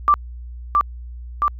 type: tone with echo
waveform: sine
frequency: 1174.7 Hz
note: D6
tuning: in tune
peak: -10 dBFS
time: 0.08-0.14 s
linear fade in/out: 0 ms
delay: 670 ms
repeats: 2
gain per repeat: -2 dB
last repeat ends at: 1.48 s
effects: added 60 Hz sine -31 dBFS peak until 1.59 s